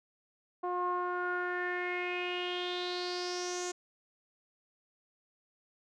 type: tone with low-pass filter sweep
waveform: sawtooth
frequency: 357.7 Hz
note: F4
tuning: 41 cents sharp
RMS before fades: -35 dBFS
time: 0.63-3.72 s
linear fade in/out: 10 ms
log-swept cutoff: 920 to 6900 Hz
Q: 6
effects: none